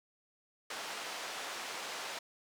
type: band-pass noise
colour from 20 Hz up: pink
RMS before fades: -42 dBFS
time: 0.7-2.19 s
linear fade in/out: 5 ms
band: 630 to 6700 Hz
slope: 12 dB/octave
effects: none